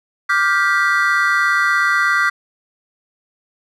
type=chord; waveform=triangle; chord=G dominant seventh; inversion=second; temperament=just; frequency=1176 / 1411.2 / 1568 / 1960 Hz; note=D6 / F6 / G6 / B6; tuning=+2 / +18 / 0 / -14 cents; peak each=-17 dBFS; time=0.29-2.3 s; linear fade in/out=10 ms; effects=none